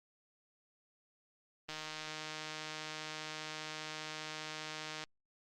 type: click train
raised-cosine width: 0.2 ms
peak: -25 dBFS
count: 520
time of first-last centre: 1.69-5.038 s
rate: 155 Hz
effects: Opus 24 kbps